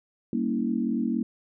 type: chord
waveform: sine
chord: G diminished seventh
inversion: none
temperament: equal with one note detuned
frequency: 196 / 233.1 / 277.2 / 323.8 Hz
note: G3 / Bb3 / Db4 / Fb4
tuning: 0 / 0 / 0 / -31 cents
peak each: -32 / -26 / -31 / -32 dBFS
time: 0.33-1.23 s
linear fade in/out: 2 ms
effects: none